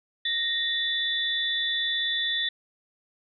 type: tone cluster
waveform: sine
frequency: 1862 / 3522 / 3893 Hz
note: A#6 / A7 / B7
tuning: -2 / +1 / -26 cents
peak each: -30 / -26 / -34 dBFS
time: 0.25-2.49 s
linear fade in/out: 5 ms
effects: none